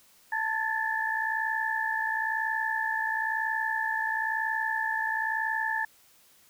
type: tone cluster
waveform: sine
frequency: 887 / 1713 / 1774 Hz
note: A5 / A6 / A6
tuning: +14 / -47 / +14 cents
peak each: -31 dBFS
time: 0.32-5.85 s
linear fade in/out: 5 ms
effects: white hiss -60 dBFS RMS until 6.49 s